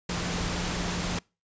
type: tone in noise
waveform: sine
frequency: 176.1 Hz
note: F3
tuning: 15 cents sharp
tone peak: -33 dBFS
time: 0.09-1.19 s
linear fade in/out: 5 ms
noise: pink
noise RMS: -31 dBFS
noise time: 0.09-1.19 s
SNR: -5 dB
effects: noise-tail reverb RT60 0.3 s tail -26 dB re dry + resampled to 16000 Hz